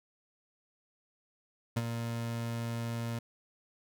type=tone with ADSR envelope; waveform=30% pulse; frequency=116.54 Hz; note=A#2; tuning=in tune; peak=-24 dBFS; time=1.76-3.19 s; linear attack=11 ms; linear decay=39 ms; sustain=-7 dB; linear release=6 ms; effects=none